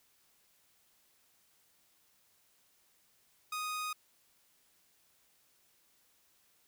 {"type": "tone", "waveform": "sawtooth", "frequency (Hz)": 1244.5, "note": "D#6", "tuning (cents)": 0, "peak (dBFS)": -32, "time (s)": [3.52, 3.93], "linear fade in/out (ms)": 5, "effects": ["white hiss -70 dBFS RMS until 6.67 s"]}